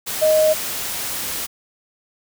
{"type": "tone in noise", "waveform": "sine", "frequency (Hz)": 622.3, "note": "D#5", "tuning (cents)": 0, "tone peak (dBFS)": -12, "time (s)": [0.21, 0.54], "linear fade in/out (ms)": 20, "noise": "white", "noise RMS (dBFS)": -26, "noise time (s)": [0.06, 1.47], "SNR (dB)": 11, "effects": []}